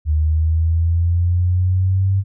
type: exponential sweep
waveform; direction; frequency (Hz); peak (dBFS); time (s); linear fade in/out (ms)
sine; up; 75.9 to 98; -13; 0.05-2.24; 50
effects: none